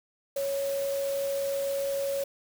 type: tone in noise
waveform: sine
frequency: 554.4 Hz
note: C#5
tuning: in tune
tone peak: -27 dBFS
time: 0.36-2.24 s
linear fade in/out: 5 ms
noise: white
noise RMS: -41 dBFS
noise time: 0.36-2.24 s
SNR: +11 dB
effects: none